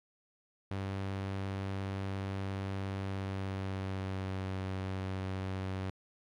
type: tone with pitch glide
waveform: sawtooth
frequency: 97.1 to 94.83 Hz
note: G2 to F#2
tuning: -16 to +43 cents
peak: -31 dBFS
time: 0.71-5.9 s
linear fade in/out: 0 ms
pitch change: -41 cents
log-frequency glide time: 3.02-4.42 s
effects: low-pass 4000 Hz 12 dB/octave + 12-bit